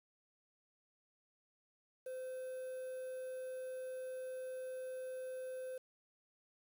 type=tone with quantisation; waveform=triangle; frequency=515 Hz; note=C5; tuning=28 cents flat; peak=-40 dBFS; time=2.06-5.78 s; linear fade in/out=5 ms; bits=10; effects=none

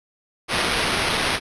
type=noise with sample-and-hold; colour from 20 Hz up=violet; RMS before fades=-22 dBFS; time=0.48-1.4 s; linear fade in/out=50 ms; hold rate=7350 Hz; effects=resampled to 24000 Hz

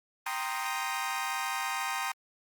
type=chord; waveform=25% pulse; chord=C minor seventh; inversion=second; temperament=equal; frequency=784 / 932.3 / 1046.5 / 1244.5 Hz; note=G5 / Bb5 / C6 / Eb6; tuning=0 / 0 / 0 / 0 cents; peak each=-33 dBFS; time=0.26-2.12 s; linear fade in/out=5 ms; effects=Opus 24 kbps

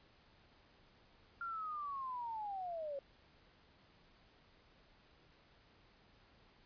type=linear sweep; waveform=sine; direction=down; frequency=1396 to 541 Hz; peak=-40 dBFS; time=1.41-2.99 s; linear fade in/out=2 ms; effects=pink hiss -67 dBFS RMS until 6.65 s + resampled to 11025 Hz

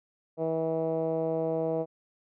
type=tone with low-pass filter; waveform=10% pulse; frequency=161.8 Hz; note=E3; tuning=32 cents flat; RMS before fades=-29 dBFS; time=0.37-1.86 s; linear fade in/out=50 ms; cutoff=570 Hz; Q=3.5; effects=none

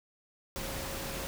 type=tone in noise; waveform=sine; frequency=541 Hz; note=C#5; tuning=42 cents flat; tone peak=-45 dBFS; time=0.56-1.27 s; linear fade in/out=0 ms; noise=pink; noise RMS=-38 dBFS; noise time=0.56-1.27 s; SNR=-10 dB; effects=none

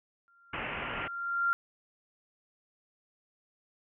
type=tone with exponential growth; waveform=sine; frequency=1387 Hz; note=F6; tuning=12 cents flat; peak=-23 dBFS; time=0.28-1.53 s; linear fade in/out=0 ms; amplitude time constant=270 ms
type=low-pass noise; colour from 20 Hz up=white; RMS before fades=-37 dBFS; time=0.53-1.08 s; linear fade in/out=5 ms; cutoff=2900 Hz; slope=96 dB/octave
effects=none

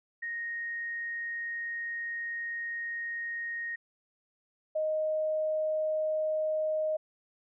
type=tone pair in turn; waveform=sine; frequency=1864.7 / 622.3 Hz; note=A#6 / D#5; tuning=0 / 0 cents; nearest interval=octave + perfect fifth; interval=1900 cents; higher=first; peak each=-33 / -27 dBFS; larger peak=second; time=0.22-3.76 / 4.75-6.97 s; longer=first; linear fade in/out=10 ms; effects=none

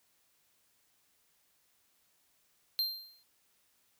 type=tone with exponential decay; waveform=square; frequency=4168 Hz; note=C8; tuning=7 cents flat; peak=-27 dBFS; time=2.79-3.23 s; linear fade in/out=0 ms; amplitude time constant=95 ms; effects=white hiss -72 dBFS RMS until 3.99 s

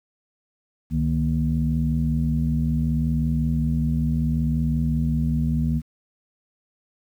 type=tone cluster; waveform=sine; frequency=68.6 / 153.9 / 234.6 Hz; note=C#2 / D#3 / A#3; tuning=-17 / -19 / +11 cents; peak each=-24 / -22 / -24 dBFS; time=0.9-5.82 s; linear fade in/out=50 ms; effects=tanh soft clip ceiling -10 dBFS + 9-bit

